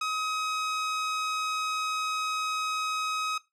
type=tone; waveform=sawtooth; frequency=1267 Hz; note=D#6; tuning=31 cents sharp; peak=-24 dBFS; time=0.01-3.38 s; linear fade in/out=5 ms; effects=noise-tail reverb RT60 0.2 s tail -18 dB re dry + low-pass 7000 Hz 12 dB/octave